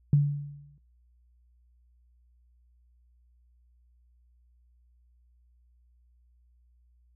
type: tone with exponential decay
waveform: sine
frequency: 144.1 Hz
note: D3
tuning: 33 cents flat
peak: -15 dBFS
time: 0.13-0.78 s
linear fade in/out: 2 ms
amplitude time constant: 140 ms
effects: noise-tail reverb RT60 0.2 s tail -17 dB re dry + added 60 Hz sine -60 dBFS peak until 7.15 s